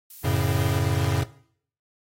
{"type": "noise", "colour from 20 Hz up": "violet", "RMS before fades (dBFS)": -41, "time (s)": [0.1, 0.79], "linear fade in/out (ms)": 5}
{"type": "chord", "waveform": "square", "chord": "F# minor", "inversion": "none", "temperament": "equal with one note detuned", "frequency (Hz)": [91.07, 110, 138.59], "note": ["F#2", "A2", "C#3"], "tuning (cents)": [-27, 0, 0], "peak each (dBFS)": -26, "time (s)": [0.24, 1.24], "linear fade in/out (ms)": 10}
{"effects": ["noise-tail reverb RT60 0.6 s tail -18 dB re dry", "AAC 48 kbps"]}